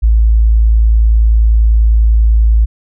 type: tone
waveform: sine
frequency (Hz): 55.1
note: A1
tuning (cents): +3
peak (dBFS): -5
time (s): 0.02-2.66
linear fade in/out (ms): 20
effects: none